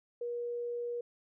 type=tone; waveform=sine; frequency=478.4 Hz; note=A#4; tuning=45 cents sharp; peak=-34 dBFS; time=0.21-1.01 s; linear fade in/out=5 ms; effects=none